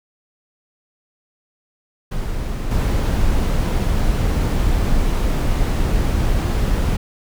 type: noise with level steps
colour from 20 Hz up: brown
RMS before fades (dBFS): -23 / -17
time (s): 2.11-6.97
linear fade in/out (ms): 10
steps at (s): 2.71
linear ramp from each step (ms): 2
effects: none